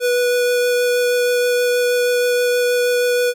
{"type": "tone with vibrato", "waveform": "square", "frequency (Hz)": 490, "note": "B4", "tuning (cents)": -14, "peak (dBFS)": -15, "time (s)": [0, 3.34], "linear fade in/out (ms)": 50, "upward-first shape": "triangle", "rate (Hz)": 6.3, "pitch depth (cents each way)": 8, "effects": []}